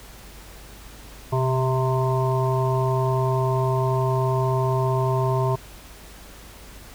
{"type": "harmonic tone with a mistuned harmonic", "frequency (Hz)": 130.81, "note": "C3", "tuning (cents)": 0, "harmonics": [1, 3, 5, 7, 8], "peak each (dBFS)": [-21, -26, -28, -29, -30], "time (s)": [1.32, 5.56], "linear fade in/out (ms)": 10, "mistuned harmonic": 1, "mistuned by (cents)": -47, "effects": ["added 50 Hz sine -45 dBFS peak until 6.94 s", "pink hiss -45 dBFS RMS until 6.94 s"]}